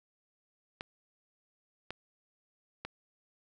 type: clicks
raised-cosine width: 0.3 ms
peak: -22 dBFS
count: 3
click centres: 0.809 / 1.906 / 2.85 s
effects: none